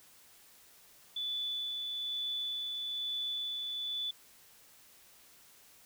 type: tone with tremolo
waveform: sine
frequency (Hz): 3474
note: A7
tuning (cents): -23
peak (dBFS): -33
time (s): 1.16-4.11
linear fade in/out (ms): 5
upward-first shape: sine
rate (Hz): 1.1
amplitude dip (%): 25
effects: white hiss -60 dBFS RMS until 5.85 s